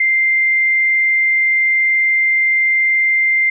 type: tone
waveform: sine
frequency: 2093 Hz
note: C7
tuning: in tune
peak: -11 dBFS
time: 0-3.5 s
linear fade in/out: 5 ms
effects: none